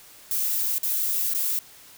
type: noise with dropouts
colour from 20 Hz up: violet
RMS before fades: -25 dBFS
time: 0.31-1.59 s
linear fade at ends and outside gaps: 2 ms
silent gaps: 0.783-0.831 / 1.338-1.347 s
effects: white hiss -49 dBFS RMS until 1.97 s